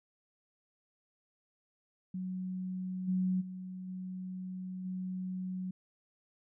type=tone with level steps; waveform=sine; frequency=185 Hz; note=F#3; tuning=in tune; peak=-35 / -28 / -40 / -38 / -35 dBFS; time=2.14-5.71 s; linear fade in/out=5 ms; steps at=3.07 / 3.4 / 3.87 / 4.84 s; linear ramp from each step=20 ms; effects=none